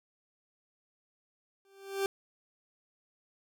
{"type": "tone with exponential growth", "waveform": "40% pulse", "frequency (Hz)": 392, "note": "G4", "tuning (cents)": 0, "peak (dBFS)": -25, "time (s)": [1.65, 2.06], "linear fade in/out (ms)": 1, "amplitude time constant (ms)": 88, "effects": []}